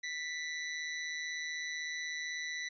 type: tone with amplitude modulation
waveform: sawtooth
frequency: 1975.5 Hz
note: B6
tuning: in tune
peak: -31 dBFS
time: 0.03-2.69 s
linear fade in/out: 10 ms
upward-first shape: sine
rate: 156 Hz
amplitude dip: 45%
effects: resampled to 16000 Hz